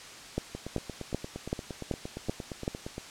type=two click trains; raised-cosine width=2 ms; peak=-15 / -23 dBFS; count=7 / 22; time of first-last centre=0.38-2.679 / 0.55-2.981 s; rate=2.61 / 8.64 Hz; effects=white hiss -46 dBFS RMS until 3.1 s + low-pass 7000 Hz 12 dB/octave